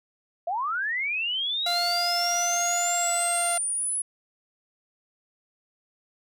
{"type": "linear sweep", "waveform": "sine", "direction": "up", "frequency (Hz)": [645, 10320], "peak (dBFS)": -25, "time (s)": [0.47, 4.02], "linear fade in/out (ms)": 5}
{"type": "tone with pitch glide", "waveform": "sawtooth", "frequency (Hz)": [698.5, 692.9], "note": ["F5", "F5"], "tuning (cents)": [0, -14], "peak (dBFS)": -22, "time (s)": [1.66, 3.58], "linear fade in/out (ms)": 5, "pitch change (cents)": -14, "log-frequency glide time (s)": [2.94, 3.25]}
{"effects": []}